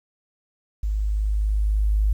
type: tone with level ramp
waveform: sine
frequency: 51.91 Hz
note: G#1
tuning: in tune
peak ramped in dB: -21 to -16 dBFS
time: 0.83-2.13 s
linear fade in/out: 5 ms
effects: 9-bit